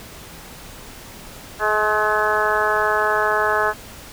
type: harmonic tone with a mistuned harmonic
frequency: 212.6 Hz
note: G#3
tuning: 41 cents sharp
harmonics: 2 / 3 / 4 / 5 / 6 / 7 / 8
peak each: -24 / -24 / -24 / -24 / -24 / -24 / -24 dBFS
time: 1.59-3.74 s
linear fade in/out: 50 ms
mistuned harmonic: 7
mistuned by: +20 cents
effects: pink hiss -39 dBFS RMS until 4.12 s